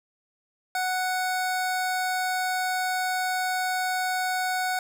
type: tone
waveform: 25% pulse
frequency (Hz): 740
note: F#5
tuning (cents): 0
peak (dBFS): -21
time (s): 0.75-4.79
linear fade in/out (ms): 2
effects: none

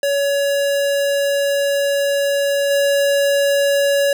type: tone with level steps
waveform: square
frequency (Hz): 563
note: C#5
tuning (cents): +27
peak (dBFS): -16 / -14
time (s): 0.03-4.13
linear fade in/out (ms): 2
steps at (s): 2.7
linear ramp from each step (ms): 10
effects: none

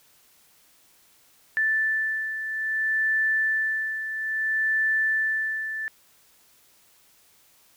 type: beating tone pair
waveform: sine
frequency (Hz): 1760 / 1760.6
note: A6 / A6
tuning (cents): 0 / +1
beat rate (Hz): 0.6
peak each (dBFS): -23 / -30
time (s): 1.57-5.88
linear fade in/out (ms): 0
effects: white hiss -59 dBFS RMS until 7.76 s

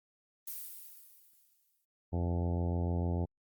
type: noise with exponential decay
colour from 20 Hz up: violet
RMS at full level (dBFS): -39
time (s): 0.47-1.85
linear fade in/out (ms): 5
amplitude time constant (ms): 300
type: harmonic tone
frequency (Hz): 86.7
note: F2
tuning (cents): -12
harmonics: 1 / 2 / 3 / 4 / 5 / 6 / 7 / 8 / 9 / 10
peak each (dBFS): -31 / -37 / -41 / -43 / -45 / -47 / -48 / -49 / -50 / -51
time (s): 2.12-3.26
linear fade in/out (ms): 20
effects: Opus 32 kbps

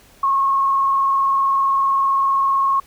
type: tone with vibrato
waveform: sine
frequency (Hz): 1091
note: C#6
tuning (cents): -28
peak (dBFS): -14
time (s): 0.23-2.8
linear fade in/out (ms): 5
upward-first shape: square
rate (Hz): 20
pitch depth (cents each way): 27
effects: pink hiss -50 dBFS RMS until 2.86 s

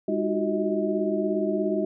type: tone cluster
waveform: sine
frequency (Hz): 203.3 / 311.2 / 359.3 / 376.3 / 634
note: G#3 / D#4 / F4 / F#4 / D#5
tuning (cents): -37 / 0 / +49 / +29 / +32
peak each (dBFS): -29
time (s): 0.08-1.85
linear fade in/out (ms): 5
effects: none

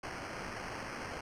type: noise with sample-and-hold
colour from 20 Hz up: white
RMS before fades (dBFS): -42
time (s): 0.03-1.21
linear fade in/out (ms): 5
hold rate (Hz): 3675
effects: low-pass 7000 Hz 12 dB/octave

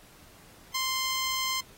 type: tone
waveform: 10% pulse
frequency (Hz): 1046.5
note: C6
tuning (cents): 0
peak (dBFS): -19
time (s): 0.74-1.61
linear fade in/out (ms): 10
effects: pink hiss -55 dBFS RMS until 1.77 s + AAC 48 kbps

